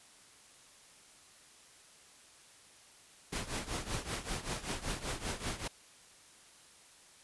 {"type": "noise with tremolo", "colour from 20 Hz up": "pink", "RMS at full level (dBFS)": -35, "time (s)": [3.32, 5.68], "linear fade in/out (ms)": 10, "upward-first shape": "triangle", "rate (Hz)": 5.2, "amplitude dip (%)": 85, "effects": ["white hiss -59 dBFS RMS until 7.23 s", "resampled to 24000 Hz"]}